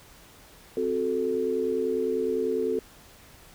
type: chord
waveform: sine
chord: F# diminished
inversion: second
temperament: equal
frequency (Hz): 261.6 / 370 / 440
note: C4 / F#4 / A4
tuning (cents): 0 / 0 / 0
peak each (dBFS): -32 / -29 / -26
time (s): 0.77-2.79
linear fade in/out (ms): 2
effects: pink hiss -52 dBFS RMS until 3.54 s